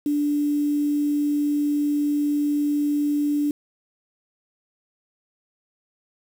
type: tone with quantisation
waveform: sine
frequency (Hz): 292.6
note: D4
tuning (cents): -6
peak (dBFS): -19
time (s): 0.06-3.51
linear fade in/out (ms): 2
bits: 7
effects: none